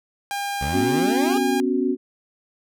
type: tone with pitch glide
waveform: sawtooth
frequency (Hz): 804 to 810.5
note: G5 to G#5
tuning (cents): +44 to -42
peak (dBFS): -21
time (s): 0.31-1.6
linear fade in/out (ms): 0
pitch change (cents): +14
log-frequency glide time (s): 1-1.42
type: exponential sweep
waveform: 20% pulse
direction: up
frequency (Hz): 64.4 to 428.6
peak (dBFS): -20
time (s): 0.61-1.38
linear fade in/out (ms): 5
type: chord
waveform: sine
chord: B suspended second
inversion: none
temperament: equal with one note detuned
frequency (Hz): 250.1 / 277.2 / 370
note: B3 / C#4 / F#4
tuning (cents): +22 / 0 / 0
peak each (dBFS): -23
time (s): 0.72-1.97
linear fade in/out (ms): 50
effects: none